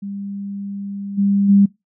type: tone with level steps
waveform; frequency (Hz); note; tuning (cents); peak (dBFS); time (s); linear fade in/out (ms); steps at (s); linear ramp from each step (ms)
sine; 199.5; G3; +31; -25 / -13 / -8; 0.02-1.66; 10; 1.17 / 1.48; 20
effects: noise-tail reverb RT60 0.2 s tail -23 dB re dry